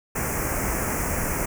pink band-stop noise, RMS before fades -26 dBFS, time 0.15-1.46 s, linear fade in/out 10 ms, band 2400 to 5900 Hz, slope 48 dB/octave, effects none

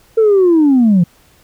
sine linear sweep, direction down, 455.6 to 164.81 Hz, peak -5 dBFS, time 0.17-1.04 s, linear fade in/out 10 ms, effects tanh soft clip ceiling -4 dBFS + pink hiss -50 dBFS RMS until 1.43 s

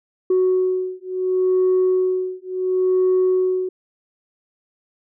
sine beating tone pair, 370 / 370.71 Hz, F#4 / F#4, 0 / +3 cents, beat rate 0.71 Hz, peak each -18 dBFS, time 0.3-3.69 s, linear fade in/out 5 ms, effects tanh soft clip ceiling -11 dBFS

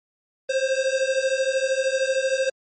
square beating tone pair, 523.3 / 536.3 Hz, C5 / C5, 0 / +43 cents, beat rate 13 Hz, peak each -24 dBFS, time 0.49-2.5 s, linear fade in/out 10 ms, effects MP3 32 kbps

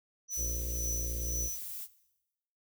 sine tone with tremolo, 5950 Hz, F#8, 9 cents sharp, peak -32 dBFS, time 0.28-1.59 s, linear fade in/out 50 ms, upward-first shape triangle, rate 2 Hz, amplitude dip 80%
violet noise, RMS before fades -41 dBFS, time 0.3-1.88 s, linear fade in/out 50 ms
harmonic tone, 58.27 Hz, A#1, in tune, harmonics 1 / 2 / 4 / 5 / 6 / 7 / 8 / 9 / 10, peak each -35 / -47 / -54 / -56 / -51 / -58 / -57 / -52 / -62 dBFS, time 0.36-1.5 s, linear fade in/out 50 ms
effects noise-tail reverb RT60 0.9 s tail -17 dB re dry

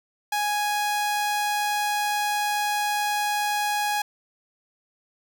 sawtooth tone, 830.6 Hz, G#5, in tune, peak -19 dBFS, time 0.32-4.02 s, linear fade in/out 5 ms, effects none

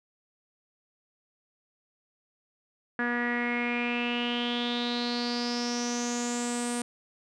sawtooth tone with low-pass filter sweep, 240.6 Hz, B3, 45 cents flat, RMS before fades -30 dBFS, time 2.99-6.82 s, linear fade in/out 2 ms, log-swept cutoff 1700 to 9000 Hz, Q 7.7, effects none

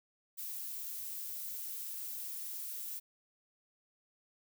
violet noise, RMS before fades -42 dBFS, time 0.37-3 s, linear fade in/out 20 ms, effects none

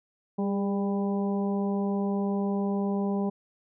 harmonic tone with a mistuned harmonic, 198.3 Hz, G3, 20 cents sharp, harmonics 1 / 2 / 3 / 4 / 5, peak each -26 / -32 / -38 / -38 / -42 dBFS, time 0.38-3.3 s, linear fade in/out 10 ms, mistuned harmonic 2, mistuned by +32 cents, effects none

